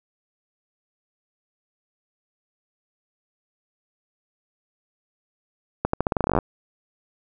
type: accelerating click train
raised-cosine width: 1 ms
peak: -6 dBFS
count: 16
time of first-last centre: 5.85-6.388 s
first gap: 84 ms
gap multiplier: 0.86
effects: none